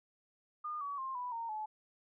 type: tone with pitch steps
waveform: sine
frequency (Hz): 1216 / 1134.6 / 1058.6 / 987.7 / 921.6 / 859.8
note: D#6 / C#6 / C6 / B5 / A#5 / A5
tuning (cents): -40 / +40 / +20 / 0 / -20 / -40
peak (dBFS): -37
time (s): 0.64-1.66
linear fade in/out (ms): 10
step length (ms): 170
effects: none